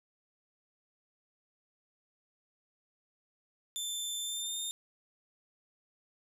20% pulse tone with pitch glide, 3546 to 3637 Hz, A7 to A#7, +13 to -43 cents, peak -29 dBFS, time 3.76-4.71 s, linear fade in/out 0 ms, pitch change +44 cents, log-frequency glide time 4.21-4.59 s, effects none

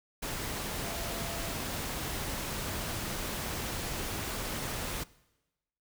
sine tone in noise, 677 Hz, E5, 46 cents sharp, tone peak -44 dBFS, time 0.83-1.54 s, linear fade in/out 10 ms, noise pink, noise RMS -36 dBFS, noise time 0.22-5.04 s, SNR -11 dB, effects noise-tail reverb RT60 1.0 s tail -21 dB re dry

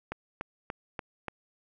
click train, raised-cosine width 0.5 ms, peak -19 dBFS, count 5, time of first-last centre 0.12-1.283 s, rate 3.44 Hz, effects none

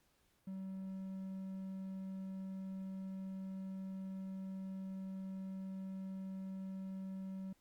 triangle tone, 190.7 Hz, G3, 47 cents flat, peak -40 dBFS, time 0.47-7.53 s, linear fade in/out 5 ms, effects pink hiss -75 dBFS RMS until 7.6 s + Opus 48 kbps

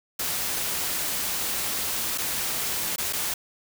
white noise with dropouts, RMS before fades -28 dBFS, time 0.19-3.34 s, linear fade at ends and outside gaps 5 ms, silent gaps 2.177-2.182 / 2.961-2.981 / 3.127-3.132 s, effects none

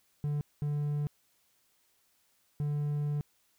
triangle tone bursts at uneven times, 146.83 Hz, D3, in tune, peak -27 dBFS, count 3, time 0.24-0.41 / 0.62-1.07 / 2.6-3.21 s, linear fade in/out 0 ms, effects white hiss -71 dBFS RMS until 3.58 s

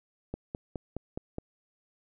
click train, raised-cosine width 2 ms, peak -21 dBFS, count 6, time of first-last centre 0.34-1.384 s, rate 4.79 Hz, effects none

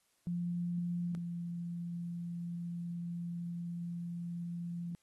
sine tone pair in turn, 174 / 172 Hz, F3 / F3, -6 / -26 cents, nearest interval unison, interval 20 cents, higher first, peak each -33 / -37 dBFS, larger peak first, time 0.27-1.15 / 1.15-4.95 s, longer second, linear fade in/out 0 ms, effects white hiss -75 dBFS RMS until 5.02 s + AAC 32 kbps

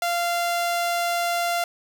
sawtooth tone, 692 Hz, F5, 16 cents flat, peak -18 dBFS, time 0.02-1.64 s, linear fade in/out 2 ms, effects none

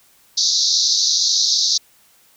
pink band-pass noise, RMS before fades -17 dBFS, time 0.37-1.78 s, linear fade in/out 10 ms, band 3800 to 6300 Hz, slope 96 dB/octave, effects white hiss -54 dBFS RMS until 2.36 s

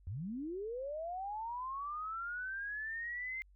sine linear sweep, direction up, 76 to 2100 Hz, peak -38 dBFS, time 0.07-3.42 s, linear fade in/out 0 ms, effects added 48 Hz sine -60 dBFS peak until 3.55 s

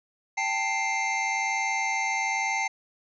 square tone cluster, 785 / 886 / 2103 Hz, G5 / A5 / C7, +2 / +12 / +8 cents, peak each -32 / -32 / -28 dBFS, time 0.37-2.68 s, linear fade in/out 10 ms, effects resampled to 16000 Hz

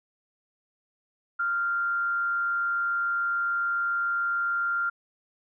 sine tone with frequency modulation, 1390 Hz, F6, 9 cents flat, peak -24 dBFS, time 1.39-4.9 s, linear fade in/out 10 ms, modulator 133 Hz, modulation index 0.28, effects none

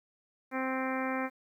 harmonic tone, 261.6 Hz, C4, in tune, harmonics 1 / 2 / 3 / 4 / 5 / 6 / 7 / 8 / 9, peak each -34 / -37 / -39 / -40 / -41 / -42 / -42 / -43 / -44 dBFS, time 0.51-1.3 s, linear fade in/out 50 ms, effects 11-bit

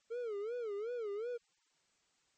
triangle tone with vibrato, 444 Hz, A4, 16 cents sharp, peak -35 dBFS, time 0.1-1.38 s, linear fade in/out 20 ms, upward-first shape sine, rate 2.7 Hz, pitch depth 180 cents each way, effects white hiss -75 dBFS RMS until 2.37 s + MP3 32 kbps

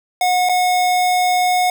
square tone with dropouts, 727 Hz, F#5, 31 cents flat, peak -14 dBFS, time 0.21-1.7 s, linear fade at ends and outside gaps 2 ms, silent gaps 0.489-0.494 s, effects none

